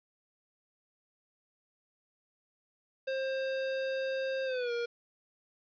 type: tone with pitch glide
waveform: square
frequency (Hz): 531 to 473.1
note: C5 to A#4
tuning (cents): +25 to +26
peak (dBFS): -32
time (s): 3.07-4.86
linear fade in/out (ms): 10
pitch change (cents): -199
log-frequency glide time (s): 4.45-4.72
effects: resampled to 11025 Hz + 10-bit